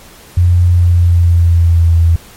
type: tone with pitch glide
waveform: sine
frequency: 88.1 to 83.4 Hz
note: F2 to E2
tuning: +16 to +21 cents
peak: -5 dBFS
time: 0.37-2.16 s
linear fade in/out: 5 ms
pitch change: -95 cents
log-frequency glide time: 0.68-1.96 s
effects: pink hiss -38 dBFS RMS until 2.36 s + MP3 64 kbps